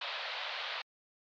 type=band-pass noise; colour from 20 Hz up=white; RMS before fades=-39 dBFS; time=0.01-0.82 s; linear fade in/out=5 ms; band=520 to 4200 Hz; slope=48 dB/octave; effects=MP3 96 kbps